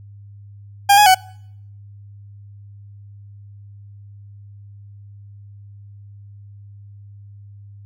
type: tone with pitch steps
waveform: 40% pulse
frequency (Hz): 805 / 833 / 749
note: G5 / G#5 / F#5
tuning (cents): +46 / +5 / +21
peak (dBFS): -7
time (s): 0.89-1.148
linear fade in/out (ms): 10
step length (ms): 86
effects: noise-tail reverb RT60 0.7 s tail -26 dB re dry + added 101 Hz sine -38 dBFS peak until 7.85 s